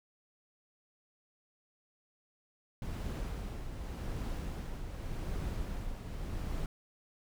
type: noise with tremolo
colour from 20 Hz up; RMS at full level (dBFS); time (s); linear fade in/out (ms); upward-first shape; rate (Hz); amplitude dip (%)
brown; -36; 2.82-6.66; 2; triangle; 0.86; 50
effects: none